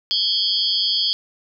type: tone cluster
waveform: sine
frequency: 3171 / 3358 / 4428 / 4625 / 4987 Hz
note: G7 / G#7 / C#8 / D8 / D#8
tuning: +19 / +18 / -3 / -27 / +3 cents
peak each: -24 dBFS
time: 0.11-1.13 s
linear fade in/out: 0 ms
effects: none